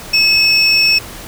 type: tone pair together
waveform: triangle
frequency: 2574 / 5423 Hz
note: E7 / E8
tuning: -42 / +48 cents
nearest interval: octave + minor second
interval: 1290 cents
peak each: -10 dBFS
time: 0.13-0.99 s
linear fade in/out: 10 ms
effects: pink hiss -31 dBFS RMS until 1.27 s